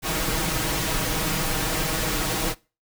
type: noise with comb filter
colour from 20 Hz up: pink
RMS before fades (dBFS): -25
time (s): 0.02-2.55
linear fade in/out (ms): 50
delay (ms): 6.3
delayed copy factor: +0.8
effects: noise-tail reverb RT60 0.3 s tail -21 dB re dry